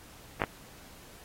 clicks, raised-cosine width 0.5 ms, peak -11 / -13 dBFS, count 2, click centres 0.418 / 0.438 s, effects pink hiss -53 dBFS RMS until 1.24 s + AAC 48 kbps

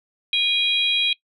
sine tone cluster, 2454 / 3273 / 3884 Hz, D#7 / G#7 / B7, -25 / -26 / -30 cents, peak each -21 / -20 / -23 dBFS, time 0.33-1.13 s, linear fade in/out 2 ms, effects noise-tail reverb RT60 0.1 s tail -21 dB re dry + tanh soft clip ceiling -8 dBFS

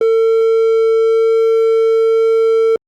triangle tone, 450.1 Hz, A4, 39 cents sharp, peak -7 dBFS, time 0.01-2.76 s, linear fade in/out 2 ms, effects Opus 32 kbps

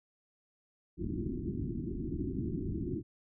white low-pass noise, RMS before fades -36 dBFS, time 0.97-3.03 s, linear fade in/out 50 ms, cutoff 370 Hz, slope 96 dB/octave, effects none

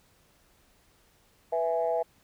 sine chord, E major, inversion second, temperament equal, 493.9 / 659.3 / 830.6 Hz, B4 / E5 / G#5, 0 / 0 / 0 cents, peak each -29 / -27 / -32 dBFS, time 1.52-2.03 s, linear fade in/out 10 ms, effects tanh soft clip ceiling -16 dBFS + pink hiss -64 dBFS RMS until 2.23 s

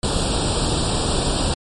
pink noise with comb filter, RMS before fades -20 dBFS, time 0.03-1.54 s, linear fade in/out 2 ms, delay 0.24 ms, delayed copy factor +1, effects MP3 48 kbps

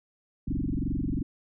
sine tone with frequency modulation, 155.56 Hz, D#3, in tune, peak -26 dBFS, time 0.47-1.23 s, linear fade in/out 10 ms, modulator 22.6 Hz, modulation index 6.4, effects none

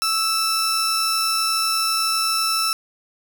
sawtooth tone pair together, 1318.5 / 5366 Hz, E6 / E8, 0 / +30 cents, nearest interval 2 octaves, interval 2430 cents, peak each -18 / -19 dBFS, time 0.02-2.73 s, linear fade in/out 0 ms, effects none

